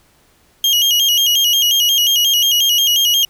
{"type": "tone with vibrato", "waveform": "35% pulse", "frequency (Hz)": 3058, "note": "G7", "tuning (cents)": -44, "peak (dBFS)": -9, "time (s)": [0.64, 3.25], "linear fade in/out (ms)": 2, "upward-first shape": "square", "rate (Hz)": 5.6, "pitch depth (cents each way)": 87, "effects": ["pink hiss -54 dBFS RMS until 3.29 s"]}